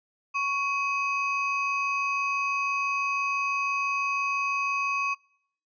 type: ring-modulated tone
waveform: triangle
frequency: 1823 Hz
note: A#6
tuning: 39 cents flat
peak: -20 dBFS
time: 0.34-5.15 s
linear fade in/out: 20 ms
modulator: 713 Hz
effects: noise-tail reverb RT60 0.7 s tail -26 dB re dry + resampled to 16000 Hz